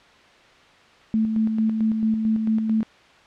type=tone with tremolo; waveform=sine; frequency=220 Hz; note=A3; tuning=in tune; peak=-17 dBFS; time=1.14-2.83 s; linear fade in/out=0 ms; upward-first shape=square; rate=4.5 Hz; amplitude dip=40%; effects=white hiss -51 dBFS RMS until 3.26 s + low-pass 3000 Hz 12 dB/octave